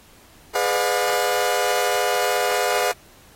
sawtooth chord, G# diminished seventh, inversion none, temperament just, 415.3 / 498.4 / 598 / 717.6 Hz, G#4 / B4 / D5 / F5, 0 / +16 / +31 / +47 cents, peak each -22 / -20 / -22 / -19 dBFS, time 0.55-2.92 s, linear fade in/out 5 ms, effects pink hiss -51 dBFS RMS until 3.35 s + AAC 48 kbps

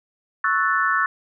sine chord, F# minor seventh, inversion second, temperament equal, 1108.7 / 1318.5 / 1480 / 1760 Hz, C#6 / E6 / F#6 / A6, 0 / 0 / 0 / 0 cents, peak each -23 dBFS, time 0.44-1.06 s, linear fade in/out 2 ms, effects none

